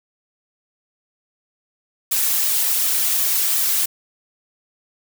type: noise with flanger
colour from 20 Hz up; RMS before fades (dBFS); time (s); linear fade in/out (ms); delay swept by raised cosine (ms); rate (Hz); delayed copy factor
blue; -19; 2.11-3.86; 10; 1.6 to 4.6; 2.7; +0.85
effects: none